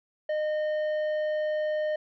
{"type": "tone with tanh clipping", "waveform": "sine", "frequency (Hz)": 612, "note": "D#5", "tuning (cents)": -29, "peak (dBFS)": -27, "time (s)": [0.29, 1.96], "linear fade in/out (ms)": 5, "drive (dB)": 8, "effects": []}